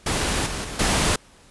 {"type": "noise with level steps", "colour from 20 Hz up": "pink", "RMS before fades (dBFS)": [-23, -29, -33, -20], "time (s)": [0.06, 1.16], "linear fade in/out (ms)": 5, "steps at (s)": [0.46, 0.64, 0.79], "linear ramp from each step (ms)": 5, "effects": ["pink hiss -52 dBFS RMS until 1.5 s", "resampled to 24000 Hz"]}